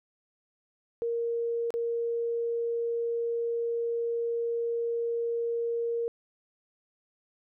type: tone with dropouts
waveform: sine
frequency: 466.8 Hz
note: A#4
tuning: 2 cents sharp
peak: -27 dBFS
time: 1.02-6.08 s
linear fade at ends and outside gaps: 0 ms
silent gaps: 1.705-1.74 s
effects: none